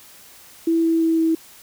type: tone with pitch steps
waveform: sine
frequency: 330 / 328.1 / 326.2 / 324.3 Hz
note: E4 / E4 / E4 / E4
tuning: +2 / -8 / -18 / -28 cents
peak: -15 dBFS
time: 0.67-1.35 s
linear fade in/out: 5 ms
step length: 170 ms
effects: white hiss -46 dBFS RMS until 1.62 s